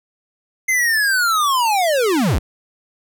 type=linear sweep; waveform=square; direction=down; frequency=2093 to 35.46 Hz; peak=-15 dBFS; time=0.68-2.39 s; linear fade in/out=10 ms; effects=none